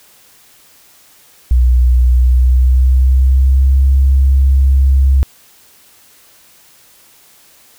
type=tone with pitch glide; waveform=sine; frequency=61.74 to 67.33 Hz; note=B1 to C#2; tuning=0 to -50 cents; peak=-5 dBFS; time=1.51-5.23 s; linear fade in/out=0 ms; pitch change=+150 cents; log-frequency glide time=2.06-3.82 s; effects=tanh soft clip ceiling -2 dBFS + white hiss -46 dBFS RMS until 7.78 s